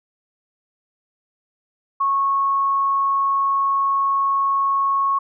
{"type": "tone", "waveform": "sine", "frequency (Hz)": 1100, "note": "C#6", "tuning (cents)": -14, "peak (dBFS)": -16, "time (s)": [2, 5.19], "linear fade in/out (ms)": 10, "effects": []}